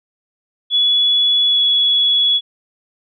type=tone with pitch glide; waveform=sine; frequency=3400 to 3380 Hz; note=G#7 to G#7; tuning=+40 to +30 cents; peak=-11 dBFS; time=0.7-2.41 s; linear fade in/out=50 ms; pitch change=-10 cents; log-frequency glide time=1.47-1.6 s; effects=none